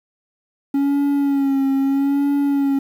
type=tone with vibrato; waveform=triangle; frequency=277.2 Hz; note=C#4; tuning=in tune; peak=-13 dBFS; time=0.74-2.79 s; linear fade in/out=5 ms; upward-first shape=sine; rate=0.78 Hz; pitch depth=40 cents each way; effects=8-bit